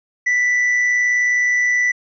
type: tone with amplitude modulation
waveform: triangle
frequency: 1975.5 Hz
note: B6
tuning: in tune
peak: -11 dBFS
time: 0.26-1.92 s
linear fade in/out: 10 ms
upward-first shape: sine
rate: 119 Hz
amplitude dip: 30%
effects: resampled to 16000 Hz

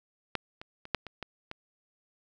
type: clicks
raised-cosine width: 0.3 ms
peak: -13 / -26 / -28 / -10 / -25 / -21 / -22 dBFS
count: 7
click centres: 0.353 / 0.615 / 0.854 / 0.947 / 1.067 / 1.227 / 1.514 s
effects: none

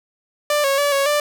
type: tone with pitch steps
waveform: sawtooth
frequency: 591 / 550 / 575 / 554 / 590 Hz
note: D5 / C#5 / D5 / C#5 / D5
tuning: +11 / -14 / -37 / -1 / +8 cents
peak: -12 dBFS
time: 0.5-1.2 s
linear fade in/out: 2 ms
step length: 140 ms
effects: none

